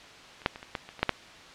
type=clicks; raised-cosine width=0.3 ms; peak=-30 / -6 / -24 / -26 / -14 / -27 / -25 / -6 / -6 dBFS; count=9; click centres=0.418 / 0.461 / 0.559 / 0.629 / 0.752 / 0.89 / 0.993 / 1.03 / 1.093 s; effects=white hiss -48 dBFS RMS until 1.54 s + low-pass 4000 Hz 12 dB/octave